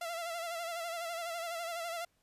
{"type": "tone with vibrato", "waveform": "sawtooth", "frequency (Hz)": 676, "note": "E5", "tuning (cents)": 43, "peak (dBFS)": -33, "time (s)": [0.01, 2.05], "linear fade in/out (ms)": 5, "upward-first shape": "sine", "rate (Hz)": 12, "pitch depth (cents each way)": 56, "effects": ["pink hiss -75 dBFS RMS until 2.22 s", "resampled to 32000 Hz"]}